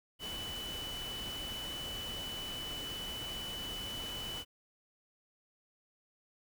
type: tone in noise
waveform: sine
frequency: 2983 Hz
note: F#7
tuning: 13 cents sharp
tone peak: -40 dBFS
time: 0.19-4.45 s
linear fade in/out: 50 ms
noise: pink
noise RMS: -45 dBFS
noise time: 0.19-4.45 s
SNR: +2 dB
effects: none